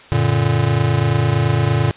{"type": "chord", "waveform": "square", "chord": "Gb augmented", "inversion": "none", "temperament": "just", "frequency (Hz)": [92.5, 115.62, 144.53], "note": ["Gb2", "Bb2", "D3"], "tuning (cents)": [0, -14, -27], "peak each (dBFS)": [-23, -17, -19], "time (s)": [0.12, 1.91], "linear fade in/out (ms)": 0, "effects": ["white hiss -42 dBFS RMS until 1.96 s", "resampled to 8000 Hz"]}